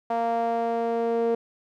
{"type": "tone with band-pass filter sweep", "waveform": "sawtooth", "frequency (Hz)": 231.7, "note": "A#3", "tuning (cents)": -10, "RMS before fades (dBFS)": -25, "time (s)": [0.1, 1.35], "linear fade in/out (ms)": 5, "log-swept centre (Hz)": [750, 490], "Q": 3.7, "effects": []}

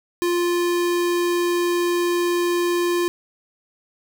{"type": "tone", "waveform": "square", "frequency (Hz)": 349.3, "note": "F4", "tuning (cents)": 0, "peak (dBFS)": -19, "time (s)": [0.22, 3.08], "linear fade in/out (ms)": 0, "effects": []}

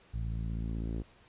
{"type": "tone with low-pass filter sweep", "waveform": "sawtooth", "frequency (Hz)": 55.8, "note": "A1", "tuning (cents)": 25, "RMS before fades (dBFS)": -35, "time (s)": [0.13, 1.03], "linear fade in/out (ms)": 20, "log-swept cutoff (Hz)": [120, 360], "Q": 1.5, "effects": ["pink hiss -61 dBFS RMS until 1.28 s", "resampled to 8000 Hz"]}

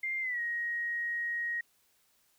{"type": "tone with pitch glide", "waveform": "sine", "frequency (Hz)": [2103, 1884.4], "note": ["C7", "A#6"], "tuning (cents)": [8, 18], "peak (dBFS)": -31, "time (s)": [0.03, 1.61], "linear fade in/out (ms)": 5, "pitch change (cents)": -190, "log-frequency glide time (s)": [0.21, 0.4], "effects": ["white hiss -70 dBFS RMS until 2.38 s"]}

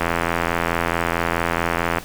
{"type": "click train", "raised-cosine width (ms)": 0.5, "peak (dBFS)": -4, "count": 168, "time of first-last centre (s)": [0.01, 1.984], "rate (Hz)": 84.6, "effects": ["pink hiss -39 dBFS RMS until 2.04 s"]}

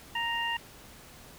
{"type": "harmonic tone", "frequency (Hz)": 932.3, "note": "A#5", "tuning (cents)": 0, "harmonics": [1, 2, 3], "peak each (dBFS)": [-33, -33, -33], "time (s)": [0.15, 0.57], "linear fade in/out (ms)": 5, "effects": ["pink hiss -51 dBFS RMS until 1.38 s"]}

